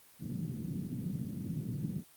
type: band-pass noise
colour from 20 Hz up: white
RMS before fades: -38 dBFS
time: 0.19-2.04 s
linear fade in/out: 50 ms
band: 120 to 210 Hz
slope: 24 dB/octave
effects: white hiss -60 dBFS RMS until 2.16 s + Opus 32 kbps